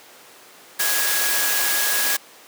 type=tone in noise; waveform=sine; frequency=1661.2 Hz; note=G#6; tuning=in tune; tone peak=-26 dBFS; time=0.79-2.17 s; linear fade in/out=10 ms; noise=white; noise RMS=-21 dBFS; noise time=0.79-2.17 s; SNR=-8 dB; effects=pink hiss -45 dBFS RMS until 2.47 s + high-pass 400 Hz 12 dB/octave